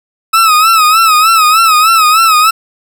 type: tone with vibrato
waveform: 40% pulse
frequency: 1288 Hz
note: E6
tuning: 41 cents flat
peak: -4 dBFS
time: 0.33-2.51 s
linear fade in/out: 10 ms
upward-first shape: sine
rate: 3.3 Hz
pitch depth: 84 cents each way
effects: none